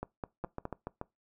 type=two click trains; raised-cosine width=1 ms; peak=-23 / -22 dBFS; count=5 / 4; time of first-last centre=0.44-1.014 / 0.03-0.654 s; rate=6.97 / 4.81 Hz; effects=noise-tail reverb RT60 0.2 s tail -22 dB re dry